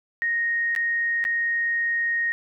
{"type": "tone with dropouts", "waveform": "sine", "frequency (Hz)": 1864.7, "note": "A#6", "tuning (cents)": 0, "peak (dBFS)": -21, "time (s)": [0.22, 2.32], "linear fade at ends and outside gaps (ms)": 0, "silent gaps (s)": [[0.751, 0.762], [1.241, 1.251]], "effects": []}